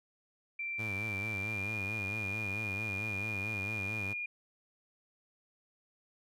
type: tone with pitch glide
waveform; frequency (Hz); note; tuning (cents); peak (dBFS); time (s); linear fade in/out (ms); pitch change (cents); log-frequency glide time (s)
sine; 2352 to 2425; D7 to D#7; +2 to -45; -35; 0.59-4.26; 5; +53; 1.32-1.78
type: tone with vibrato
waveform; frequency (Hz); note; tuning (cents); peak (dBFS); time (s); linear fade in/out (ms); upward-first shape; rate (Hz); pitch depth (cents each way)
sawtooth; 103.1; G#2; -12; -35; 0.78-4.14; 20; sine; 4.5; 130
effects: none